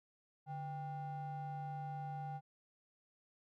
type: ring-modulated tone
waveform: triangle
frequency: 323 Hz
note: E4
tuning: 35 cents flat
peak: -36 dBFS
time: 0.46-2.41 s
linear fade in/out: 50 ms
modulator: 469 Hz
effects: none